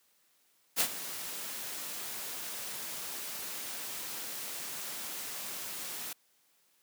white noise with ADSR envelope, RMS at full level -26 dBFS, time 0.76-6.13 s, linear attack 44 ms, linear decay 72 ms, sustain -14 dB, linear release 4 ms, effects white hiss -70 dBFS RMS until 6.82 s + high-pass 150 Hz 12 dB/octave

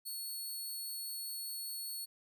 10% pulse tone, 4395 Hz, C#8, 16 cents flat, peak -33 dBFS, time 0.05-2.06 s, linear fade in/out 20 ms, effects none

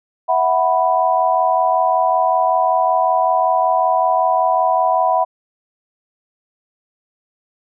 sine chord, E suspended second, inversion none, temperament equal with one note detuned, 654.7 / 740 / 987.8 Hz, E5 / F#5 / B5, -12 / 0 / 0 cents, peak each -18 / -16 / -17 dBFS, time 0.28-5.25 s, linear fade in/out 20 ms, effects none

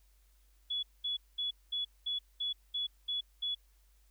sine tone bursts, 3398 Hz, G#7, 39 cents sharp, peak -32 dBFS, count 9, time 0.7-3.55 s, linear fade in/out 10 ms, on 130 ms, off 210 ms, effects added 49 Hz sine -63 dBFS peak until 4.1 s + white hiss -73 dBFS RMS until 4.1 s

